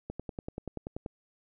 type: click train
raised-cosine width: 2 ms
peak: -23 dBFS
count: 11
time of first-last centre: 0.1-1.062 s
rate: 10.4 Hz
effects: none